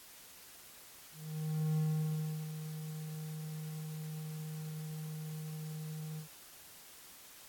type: tone with ADSR envelope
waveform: triangle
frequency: 155.56 Hz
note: D#3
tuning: in tune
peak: -27 dBFS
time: 1.12-6.28 s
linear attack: 640 ms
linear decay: 720 ms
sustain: -11 dB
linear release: 98 ms
effects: white hiss -55 dBFS RMS until 7.48 s + AAC 64 kbps